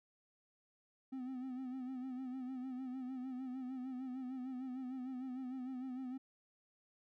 triangle tone with vibrato, 257 Hz, C4, 31 cents flat, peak -39 dBFS, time 1.12-6.18 s, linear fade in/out 10 ms, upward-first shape sine, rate 6.6 Hz, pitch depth 59 cents each way, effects none

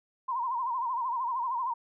sine tone with vibrato, 989 Hz, B5, 2 cents sharp, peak -28 dBFS, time 0.28-1.74 s, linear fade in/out 10 ms, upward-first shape sine, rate 13 Hz, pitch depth 120 cents each way, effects none

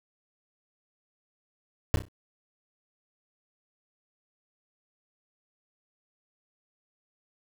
brown noise with echo, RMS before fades -20 dBFS, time 1.94-1.96 s, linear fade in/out 0 ms, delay 31 ms, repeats 4, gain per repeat -9 dB, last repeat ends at 2.084 s, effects none

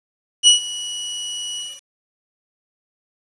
sawtooth tone with ADSR envelope, 2931 Hz, F#7, 17 cents flat, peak -3 dBFS, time 0.43-1.82 s, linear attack 44 ms, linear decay 120 ms, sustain -19 dB, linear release 240 ms, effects resampled to 24000 Hz + 7-bit

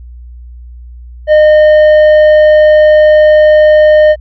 sine tone with tanh clipping, 611 Hz, D#5, 32 cents flat, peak -3 dBFS, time 1.27-4.16 s, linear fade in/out 50 ms, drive 7 dB, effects added 60 Hz sine -27 dBFS peak until 4.2 s

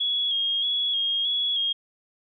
sine tone with vibrato, 3307 Hz, G#7, 8 cents flat, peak -22 dBFS, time 0-1.73 s, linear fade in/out 10 ms, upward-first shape square, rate 1.6 Hz, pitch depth 31 cents each way, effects none

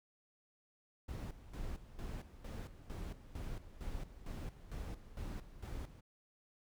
brown noise with tremolo, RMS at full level -43 dBFS, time 1.08-6.01 s, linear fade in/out 10 ms, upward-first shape square, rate 2.2 Hz, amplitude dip 75%, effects none

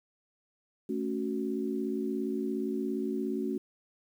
sine chord, F# minor, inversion first, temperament equal, 220 / 277.2 / 370 Hz, A3 / C#4 / F#4, 0 / 0 / 0 cents, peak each -34 dBFS, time 0.89-3.58 s, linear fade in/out 5 ms, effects 10-bit

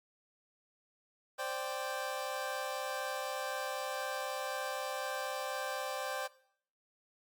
25% pulse chord, C suspended second, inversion none, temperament equal, 523.3 / 587.3 / 784 Hz, C5 / D5 / G5, 0 / 0 / 0 cents, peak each -37 / -37 / -37 dBFS, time 1.38-6.28 s, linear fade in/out 20 ms, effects noise-tail reverb RT60 0.6 s tail -19 dB re dry + Opus 48 kbps

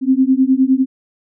sine beating tone pair, 258 / 267.8 Hz, C4 / C4, -24 / +40 cents, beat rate 9.8 Hz, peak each -13 dBFS, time 0.01-0.86 s, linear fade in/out 50 ms, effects none

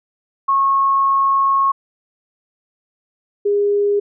sine tone pair in turn, 1093 / 407.9 Hz, C#6 / G#4, -25 / -31 cents, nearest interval octave + perfect fourth, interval 1706 cents, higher first, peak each -12 / -13 dBFS, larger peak first, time 0.48-1.72 / 3.45-4 s, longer first, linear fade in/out 10 ms, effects none

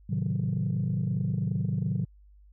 sine chord, A diminished seventh, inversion none, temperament equal with one note detuned, 110 / 133.1 / 155.56 / 185 Hz, A2 / C3 / Eb3 / Gb3, 0 / +30 / 0 / 0 cents, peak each -30 dBFS, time 0.09-2.05 s, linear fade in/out 10 ms, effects tanh soft clip ceiling -20 dBFS + added 50 Hz sine -52 dBFS peak until 2.52 s

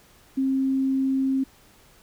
sine tone, 266.9 Hz, C4, 35 cents sharp, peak -20 dBFS, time 0.37-1.44 s, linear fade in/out 10 ms, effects pink hiss -55 dBFS RMS until 2.02 s

